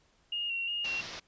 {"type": "tone with vibrato", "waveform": "sine", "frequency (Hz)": 2794, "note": "F7", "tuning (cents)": 0, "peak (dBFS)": -31, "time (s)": [0.32, 1.01], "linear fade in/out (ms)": 5, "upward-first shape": "square", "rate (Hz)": 2.8, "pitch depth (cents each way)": 32}
{"type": "low-pass noise", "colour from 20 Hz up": "white", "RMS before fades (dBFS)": -43, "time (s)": [0.84, 1.2], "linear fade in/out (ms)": 10, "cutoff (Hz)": 5800, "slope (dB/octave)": 48}
{"effects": ["pink hiss -68 dBFS RMS until 1.27 s", "resampled to 16000 Hz"]}